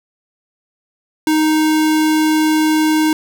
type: tone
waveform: square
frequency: 311.1 Hz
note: D#4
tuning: in tune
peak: -12 dBFS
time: 1.27-3.13 s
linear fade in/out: 2 ms
effects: none